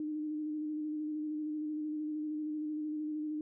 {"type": "tone with vibrato", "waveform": "sine", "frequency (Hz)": 304.6, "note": "D#4", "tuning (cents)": -37, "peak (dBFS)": -34, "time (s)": [0, 3.41], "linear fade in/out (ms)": 2, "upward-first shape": "square", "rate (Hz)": 13, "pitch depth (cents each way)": 19, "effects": []}